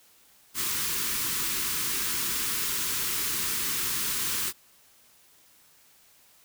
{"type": "band-stop noise", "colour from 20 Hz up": "white", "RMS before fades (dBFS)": -29, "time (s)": [0.54, 4.53], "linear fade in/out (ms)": 50, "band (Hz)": [450, 960], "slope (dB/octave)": 48, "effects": ["white hiss -59 dBFS RMS until 6.44 s"]}